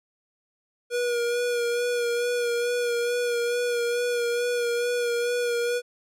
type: tone with vibrato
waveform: square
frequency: 480.1 Hz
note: B4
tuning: 49 cents flat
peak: -24 dBFS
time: 0.9-5.82 s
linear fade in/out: 50 ms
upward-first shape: sine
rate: 2.3 Hz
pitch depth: 25 cents each way
effects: low-pass 12000 Hz 12 dB/octave